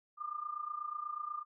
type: tone with amplitude modulation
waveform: sine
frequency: 1204 Hz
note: D6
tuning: 43 cents sharp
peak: -34 dBFS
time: 0.17-1.45 s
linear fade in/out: 50 ms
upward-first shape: sine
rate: 28.2 Hz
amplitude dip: 80%
effects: none